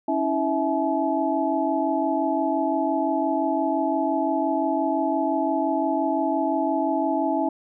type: tone cluster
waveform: sine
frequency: 278.3 / 324.1 / 654 / 855 Hz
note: C#4 / E4 / E5 / A5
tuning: +7 / -29 / -14 / -50 cents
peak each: -26 dBFS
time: 0.08-7.49 s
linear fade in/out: 5 ms
effects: none